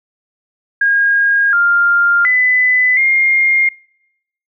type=tone with pitch steps; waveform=sine; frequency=1628 / 1399 / 2004 / 2124 Hz; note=G#6 / F6 / B6 / C7; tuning=-35 / +3 / +25 / +25 cents; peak=-9 dBFS; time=0.81-3.69 s; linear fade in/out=5 ms; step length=720 ms; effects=noise-tail reverb RT60 0.8 s tail -25 dB re dry